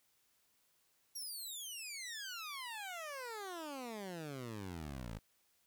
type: exponential sweep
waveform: 15% pulse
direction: down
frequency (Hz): 5730 to 51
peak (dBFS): -37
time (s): 1.15-5.19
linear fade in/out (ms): 10
effects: white hiss -75 dBFS RMS until 5.66 s